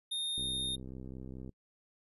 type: tone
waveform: square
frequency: 3672 Hz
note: A#7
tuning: 27 cents flat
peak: -34 dBFS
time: 0.11-0.76 s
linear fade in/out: 10 ms
type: click train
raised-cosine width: 3 ms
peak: -33 dBFS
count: 73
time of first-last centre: 0.38-1.493 s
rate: 64.7 Hz
effects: noise-tail reverb RT60 0.1 s tail -25 dB re dry + resampled to 32000 Hz